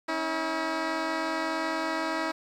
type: tone pair together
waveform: 10% pulse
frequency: 276.2 / 321.6 Hz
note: C#4 / E4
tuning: -6 / -43 cents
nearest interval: minor third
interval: 263 cents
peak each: -27 / -20 dBFS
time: 0.08-2.32 s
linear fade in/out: 10 ms
effects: low-pass 5000 Hz 12 dB/octave + 9-bit